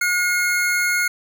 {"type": "tone pair together", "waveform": "square", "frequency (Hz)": [1437, 2153], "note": ["F6", "C7"], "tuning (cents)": [49, 49], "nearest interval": "perfect fifth", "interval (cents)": 700, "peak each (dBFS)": -21, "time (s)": [0.01, 1.08], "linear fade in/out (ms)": 5, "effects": []}